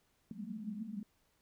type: band-pass noise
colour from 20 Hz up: pink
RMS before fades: -43 dBFS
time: 0.31-1.03 s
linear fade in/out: 2 ms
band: 190 to 230 Hz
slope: 96 dB/octave
effects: pink hiss -75 dBFS RMS until 1.41 s